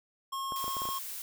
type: tone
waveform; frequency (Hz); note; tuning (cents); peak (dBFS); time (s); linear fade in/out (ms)
square; 1080; C#6; -45; -34; 0.32-0.99; 10
type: clicks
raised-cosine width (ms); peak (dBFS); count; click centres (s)
1; -27; 7; 0.522 / 0.642 / 0.68 / 0.768 / 0.819 / 0.854 / 0.889
type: noise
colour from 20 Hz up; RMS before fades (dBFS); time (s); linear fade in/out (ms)
blue; -40; 0.56-1.22; 0
effects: none